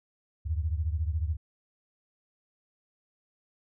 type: beating tone pair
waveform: sine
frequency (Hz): 75.7 / 89.7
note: D#2 / F2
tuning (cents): -47 / +47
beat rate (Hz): 14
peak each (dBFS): -28 / -32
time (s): 0.45-1.37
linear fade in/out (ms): 20
effects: none